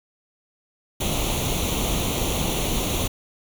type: noise with comb filter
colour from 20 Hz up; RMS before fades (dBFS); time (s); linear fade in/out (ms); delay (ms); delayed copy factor
pink; -24; 1-3.08; 10; 0.3; +0.75
effects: none